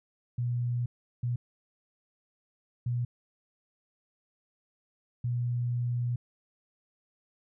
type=tone bursts at uneven times; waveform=sine; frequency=121.3 Hz; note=B2; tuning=31 cents flat; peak=-27 dBFS; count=4; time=0.38-0.86 / 1.23-1.36 / 2.86-3.05 / 5.24-6.16 s; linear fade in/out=5 ms; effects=none